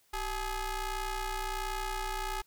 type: ring-modulated tone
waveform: sawtooth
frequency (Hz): 415.3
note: G#4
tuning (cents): 0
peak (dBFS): -26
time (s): 0.13-2.42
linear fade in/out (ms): 10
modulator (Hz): 446
effects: white hiss -68 dBFS RMS until 2.46 s